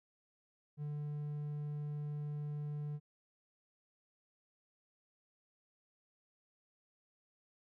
triangle tone, 147.8 Hz, D3, 11 cents sharp, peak -36 dBFS, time 0.77-3 s, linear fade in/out 50 ms, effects none

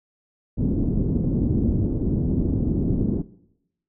white low-pass noise, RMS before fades -22 dBFS, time 0.57-3.23 s, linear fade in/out 20 ms, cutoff 290 Hz, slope 24 dB/octave, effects noise-tail reverb RT60 0.8 s tail -19 dB re dry

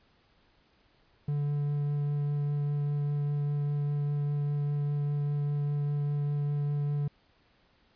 triangle tone with vibrato, 145.2 Hz, D3, 19 cents flat, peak -25 dBFS, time 1.28-7.08 s, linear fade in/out 5 ms, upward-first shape triangle, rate 5 Hz, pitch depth 10 cents each way, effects pink hiss -66 dBFS RMS until 7.95 s + resampled to 11025 Hz

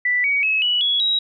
sine tone with pitch steps, 1975.5 / 2256 / 2577 / 2943 / 3361 / 3839 Hz, B6 / C#7 / E7 / F#7 / G#7 / B7, 0 / +30 / -40 / -10 / +20 / -50 cents, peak -16 dBFS, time 0.05-1.19 s, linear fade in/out 5 ms, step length 190 ms, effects none

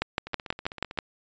two click trains, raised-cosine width 0.3 ms, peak -22 / -9 dBFS, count 12 / 7, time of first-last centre 0.27-0.975 / 0.02-0.988 s, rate 15.6 / 6.2 Hz, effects resampled to 16000 Hz

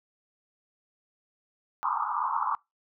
pink band-pass noise, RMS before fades -29 dBFS, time 1.83-2.55 s, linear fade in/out 0 ms, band 850 to 1300 Hz, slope 96 dB/octave, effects noise-tail reverb RT60 0.2 s tail -24 dB re dry

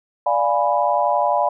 sine chord, D diminished seventh, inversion none, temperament equal, 587.3 / 698.5 / 830.6 / 987.8 Hz, D5 / F5 / Ab5 / Cb6, 0 / 0 / 0 / 0 cents, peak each -21 dBFS, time 0.26-1.49 s, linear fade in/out 5 ms, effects none

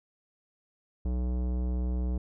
sine tone with tanh clipping, 61.74 Hz, B1, in tune, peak -29 dBFS, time 1.05-2.18 s, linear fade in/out 5 ms, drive 17 dB, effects none

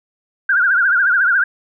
sine tone with vibrato, 1500 Hz, F#6, 23 cents sharp, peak -11 dBFS, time 0.49-1.44 s, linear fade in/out 5 ms, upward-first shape triangle, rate 14 Hz, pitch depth 160 cents each way, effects none

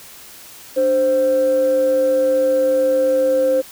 sine tone pair together, 293.7 / 523.7 Hz, D4 / C5, 0 / +1 cents, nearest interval minor seventh, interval 1001 cents, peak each -23 / -12 dBFS, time 0.76-3.62 s, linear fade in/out 20 ms, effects tanh soft clip ceiling -9 dBFS + white hiss -40 dBFS RMS until 3.71 s

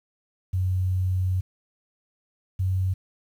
sine tone pair in turn, 92.5 / 93.57 Hz, F#2 / F#2, 0 / +20 cents, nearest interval unison, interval 20 cents, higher second, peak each -21 dBFS, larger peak neither, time 0.53-1.41 / 2.59-2.94 s, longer first, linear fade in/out 10 ms, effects 9-bit

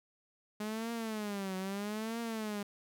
sawtooth tone with vibrato, 208.8 Hz, G#3, 10 cents sharp, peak -32 dBFS, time 0.6-2.63 s, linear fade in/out 5 ms, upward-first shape triangle, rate 0.78 Hz, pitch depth 200 cents each way, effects none

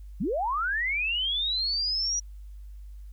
sine linear sweep, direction up, 150 to 5850 Hz, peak -25 dBFS, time 0.2-2.2 s, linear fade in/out 10 ms, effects added 50 Hz sine -40 dBFS peak until 3.12 s + white hiss -70 dBFS RMS until 3.12 s

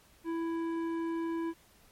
sine tone with tanh clipping, 331.1 Hz, E4, 8 cents sharp, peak -33 dBFS, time 0.24-1.54 s, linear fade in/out 50 ms, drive 12 dB, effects pink hiss -62 dBFS RMS until 1.91 s + MP3 64 kbps

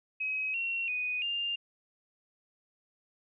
sine tone with pitch steps, 2542 / 2732 / 2486 / 2801 Hz, D#7 / F7 / D#7 / F7, +36 / -39 / -2 / +4 cents, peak -30 dBFS, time 0.2-1.56 s, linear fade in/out 10 ms, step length 340 ms, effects none

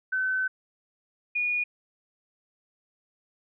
sine tone pair in turn, 1522 / 2448 Hz, F#6 / D#7, +48 / -29 cents, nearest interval minor sixth, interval 823 cents, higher second, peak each -24 / -24 dBFS, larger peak neither, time 0.12-0.48 / 1.35-1.64 s, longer first, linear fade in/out 10 ms, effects none

